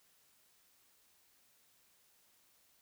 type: silence
effects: white hiss -70 dBFS RMS until 2.81 s